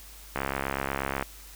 click train, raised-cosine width 0.5 ms, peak -13 dBFS, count 60, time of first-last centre 0.36-1.225 s, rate 68.2 Hz, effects added 50 Hz sine -48 dBFS peak until 1.55 s + white hiss -49 dBFS RMS until 1.55 s

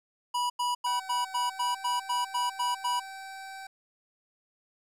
square tone bursts, 976 Hz, B5, 21 cents flat, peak -27 dBFS, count 11, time 0.34-3 s, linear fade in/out 10 ms, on 160 ms, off 90 ms
25% pulse tone with pitch glide, 761 to 772.5 Hz, F#5 to G5, +48 to -26 cents, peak -36 dBFS, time 0.86-3.67 s, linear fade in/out 5 ms, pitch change +26 cents, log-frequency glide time 1.48-1.67 s
effects low-pass 11000 Hz 12 dB/octave + 10-bit

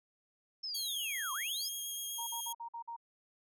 sine linear two-way sweep, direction down then up, 5360 to 1003 to 5360 Hz, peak -37 dBFS, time 0.63-1.69 s, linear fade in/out 10 ms, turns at 1.33 s
10% pulse tone with vibrato, 3258 Hz, G#7, 34 cents flat, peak -31 dBFS, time 0.74-2.53 s, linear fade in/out 10 ms, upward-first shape sine, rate 8.1 Hz, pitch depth 12 cents each way
sine tone bursts, 932.3 Hz, A#5, in tune, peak -40 dBFS, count 6, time 2.18-2.965 s, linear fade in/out 10 ms, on 90 ms, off 49 ms
effects none

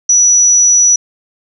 sine tone, 5890 Hz, F#8, 9 cents flat, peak -5 dBFS, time 0.09-0.96 s, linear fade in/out 5 ms, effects none

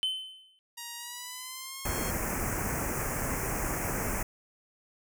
triangle tone with exponential decay, 3059 Hz, G7, 43 cents flat, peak -23 dBFS, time 0.03-0.59 s, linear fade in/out 0 ms, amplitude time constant 120 ms
5% pulse tone with pitch glide, 944 to 1078.1 Hz, A#5 to C#6, +22 to -49 cents, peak -27 dBFS, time 0.77-2.11 s, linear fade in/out 10 ms, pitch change +229 cents, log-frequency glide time 0.97-1.8 s
pink band-stop noise, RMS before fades -32 dBFS, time 1.85-4.23 s, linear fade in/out 5 ms, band 2400 to 5900 Hz, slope 48 dB/octave
effects none

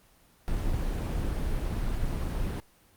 brown noise, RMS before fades -29 dBFS, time 0.48-2.6 s, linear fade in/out 0 ms, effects pink hiss -61 dBFS RMS until 2.96 s + Opus 24 kbps

